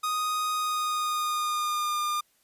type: tone with pitch glide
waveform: 45% pulse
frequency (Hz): 1244.5 to 1207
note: D#6 to D6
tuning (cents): 0 to +47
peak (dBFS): -26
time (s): 0.03-2.21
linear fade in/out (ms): 10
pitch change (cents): -53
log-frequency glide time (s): 0.54-2
effects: white hiss -67 dBFS RMS until 2.43 s + resampled to 32000 Hz